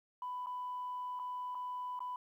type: tone with dropouts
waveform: sine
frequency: 995 Hz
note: B5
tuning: 13 cents sharp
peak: -37 dBFS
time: 0.22-2.16 s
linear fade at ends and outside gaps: 2 ms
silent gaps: 0.461-0.468 / 1.192-1.196 / 1.548-1.552 / 1.992-2.004 s
effects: tanh soft clip ceiling -34 dBFS + 12-bit